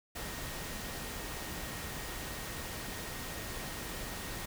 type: tone in noise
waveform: sine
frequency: 1866 Hz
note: A#6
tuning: 1 cent sharp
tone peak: -51 dBFS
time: 0.15-4.46 s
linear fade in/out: 10 ms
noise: pink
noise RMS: -41 dBFS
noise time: 0.15-4.46 s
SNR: -13 dB
effects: none